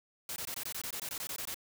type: noise bursts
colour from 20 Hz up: white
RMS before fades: -39 dBFS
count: 14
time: 0.29-1.544 s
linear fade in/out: 2 ms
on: 71 ms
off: 20 ms
effects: none